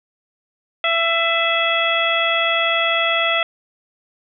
harmonic tone with a mistuned harmonic, 668 Hz, E5, 23 cents sharp, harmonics 1 / 2 / 3 / 4 / 5, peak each -22 / -22 / -22 / -22 / -22 dBFS, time 0.84-3.43 s, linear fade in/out 2 ms, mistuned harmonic 4, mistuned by -37 cents, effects none

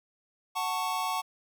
square chord, F# minor, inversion none, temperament just, 740 / 888 / 1110 Hz, F#5 / A5 / C#6, 0 / +16 / +2 cents, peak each -35 / -34 / -33 dBFS, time 0.55-1.22 s, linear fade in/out 20 ms, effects none

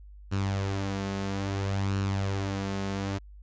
sawtooth tone with flanger, 98 Hz, G2, in tune, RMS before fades -30 dBFS, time 0.31-3.19 s, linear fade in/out 20 ms, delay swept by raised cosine 0.71 to 4.71 ms, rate 0.6 Hz, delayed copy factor +0.5, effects added 50 Hz sine -45 dBFS peak until 3.42 s + resampled to 16000 Hz

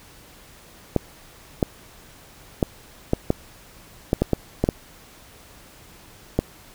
clicks, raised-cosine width 2 ms, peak -4 dBFS, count 11, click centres 0.963 / 1.628 / 2.628 / 3.134 / 3.304 / 4.131 / 4.22 / 4.333 / 4.64 / 4.689 / 6.39 s, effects pink hiss -48 dBFS RMS until 6.74 s

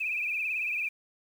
sine tone with vibrato, 2489 Hz, D#7, in tune, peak -28 dBFS, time 0-0.89 s, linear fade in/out 10 ms, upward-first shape triangle, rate 18 Hz, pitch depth 110 cents each way, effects 9-bit

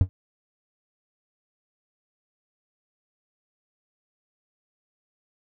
triangle tone with exponential decay, 93 Hz, F#2, 9 cents sharp, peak -8 dBFS, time 0.01-0.09 s, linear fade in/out 0 ms, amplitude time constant 16 ms, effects none

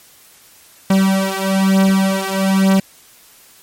45% pulse beating tone pair, 192 / 193.1 Hz, G3 / G3, -36 / -26 cents, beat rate 1.1 Hz, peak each -15 dBFS, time 0.9-2.8 s, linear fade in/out 5 ms, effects white hiss -46 dBFS RMS until 3.62 s + MP3 64 kbps

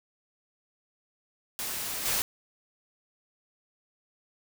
white noise with level steps, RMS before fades -34 / -28 dBFS, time 1.59-2.22 s, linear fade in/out 0 ms, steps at 2.05 s, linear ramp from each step 10 ms, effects none

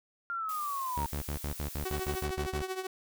sine linear sweep, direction down, 1400 to 918 Hz, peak -32 dBFS, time 0.3-1.06 s, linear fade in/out 0 ms
blue noise, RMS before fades -44 dBFS, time 0.49-2.25 s, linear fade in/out 0 ms
sawtooth tone bursts, 73 Hz, D2, 10 cents flat, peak -29 dBFS, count 11, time 0.97-2.619 s, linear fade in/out 0 ms, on 89 ms, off 67 ms
sawtooth tone with tremolo, 375.5 Hz, F#4, 26 cents sharp, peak -27 dBFS, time 1.85-2.87 s, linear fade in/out 5 ms, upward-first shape triangle, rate 13 Hz, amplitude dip 80%
effects none

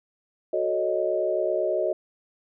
sine chord, D# half-diminished seventh, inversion first, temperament equal, 370 / 440 / 554.4 / 622.3 Hz, F#4 / A4 / C#5 / D#5, 0 / 0 / 0 / 0 cents, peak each -28 / -31 / -29 / -25 dBFS, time 0.53-1.93 s, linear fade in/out 5 ms, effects none

